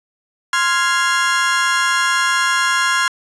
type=chord; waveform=35% pulse; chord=F minor; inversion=second; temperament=equal; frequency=1046.5 / 1396.9 / 1661.2 Hz; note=C6 / F6 / Ab6; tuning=0 / 0 / 0 cents; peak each=-17 dBFS; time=0.53-3.08 s; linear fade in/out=2 ms; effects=resampled to 22050 Hz + 8-bit